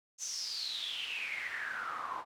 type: noise with band-pass filter sweep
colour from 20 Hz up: pink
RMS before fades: -39 dBFS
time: 0.18-2.25 s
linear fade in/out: 50 ms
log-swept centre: 6500 to 950 Hz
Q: 9.7
effects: none